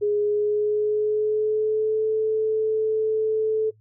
sine tone with pitch glide, 415.3 to 436.2 Hz, G#4 to A4, 0 to -15 cents, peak -19 dBFS, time 0.01-3.71 s, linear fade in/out 20 ms, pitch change +85 cents, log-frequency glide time 0.19-2.07 s, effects noise-tail reverb RT60 0.1 s tail -21 dB re dry + added 108 Hz sine -54 dBFS peak until 3.8 s

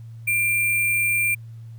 sine tone with sample-and-hold, 2379 Hz, D7, 22 cents sharp, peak -18 dBFS, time 0.27-1.35 s, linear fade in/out 10 ms, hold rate 11025 Hz, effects added 114 Hz sine -36 dBFS peak until 1.78 s + pink hiss -63 dBFS RMS until 1.78 s

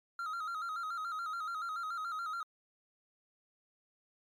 triangle tone with vibrato, 1318.5 Hz, E6, in tune, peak -34 dBFS, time 0.19-2.43 s, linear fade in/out 2 ms, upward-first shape square, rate 7 Hz, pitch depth 77 cents each way, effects MP3 96 kbps

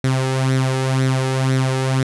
sawtooth tone with flanger, 131.6 Hz, C3, 10 cents sharp, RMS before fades -18 dBFS, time 0.04-2.03 s, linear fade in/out 2 ms, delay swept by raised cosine 0.51 to 2.41 ms, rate 2 Hz, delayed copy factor +0.6, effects resampled to 24000 Hz

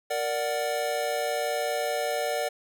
square chord, Bb augmented, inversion none, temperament equal, 466.2 / 587.3 / 740 Hz, Bb4 / D5 / F#5, 0 / 0 / 0 cents, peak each -33 / -30 / -32 dBFS, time 0.1-2.49 s, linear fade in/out 10 ms, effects none

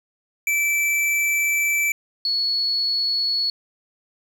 square / sine tone pair in turn, 2323 / 4385 Hz, D7 / C#8, -20 / -20 cents, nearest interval major seventh, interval 1100 cents, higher second, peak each -19 / -19 dBFS, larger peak neither, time 0.47-1.92 / 2.25-3.5 s, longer first, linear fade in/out 2 ms, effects 8-bit

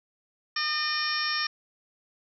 harmonic tone, 607 Hz, D#5, 43 cents flat, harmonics 2 / 3 / 4 / 5 / 6 / 7 / 8 / 9, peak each -33 / -31 / -36 / -40 / -39 / -39 / -38 / -30 dBFS, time 0.56-1.47 s, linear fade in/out 5 ms, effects none

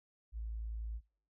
sine tone, 55.3 Hz, A1, 9 cents sharp, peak -38 dBFS, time 0.32-1.01 s, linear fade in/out 50 ms, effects noise-tail reverb RT60 0.5 s tail -25 dB re dry

